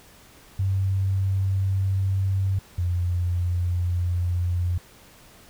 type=tone pair in turn; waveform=sine; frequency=96.3 / 88.34 Hz; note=G2 / F2; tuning=-30 / +20 cents; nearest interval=minor second; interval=150 cents; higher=first; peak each=-20 / -21 dBFS; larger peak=first; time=0.59-2.59 / 2.78-4.78 s; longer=neither; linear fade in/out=5 ms; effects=pink hiss -51 dBFS RMS until 5.49 s